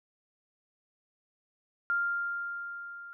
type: tone with level ramp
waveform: sine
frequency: 1396.9 Hz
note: F6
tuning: in tune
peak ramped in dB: -25 to -43 dBFS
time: 1.9-3.13 s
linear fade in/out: 0 ms
effects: none